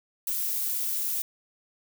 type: noise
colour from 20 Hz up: violet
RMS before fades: -29 dBFS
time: 0.27-1.22 s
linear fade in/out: 2 ms
effects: none